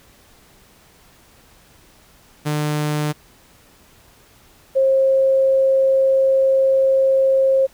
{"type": "tone pair in turn", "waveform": ["sawtooth", "sine"], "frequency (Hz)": [150, 534.5], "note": ["D3", "C5"], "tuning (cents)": [37, 37], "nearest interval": "octave + minor seventh", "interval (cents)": 2200, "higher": "second", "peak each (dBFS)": [-15, -12], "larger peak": "second", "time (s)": [[2.45, 3.13], [4.75, 7.67]], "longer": "second", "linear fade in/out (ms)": 20, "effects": ["pink hiss -51 dBFS RMS until 7.73 s"]}